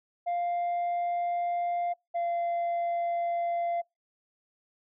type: tone pair in turn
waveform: sine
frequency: 698.5 / 688.5 Hz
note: F5 / F5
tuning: 0 / -25 cents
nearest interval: unison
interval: 25 cents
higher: first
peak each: -24 dBFS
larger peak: neither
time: 0.26-1.94 / 2.14-3.82 s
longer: neither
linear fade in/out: 20 ms
effects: noise-tail reverb RT60 0.2 s tail -26 dB re dry + tanh soft clip ceiling -26 dBFS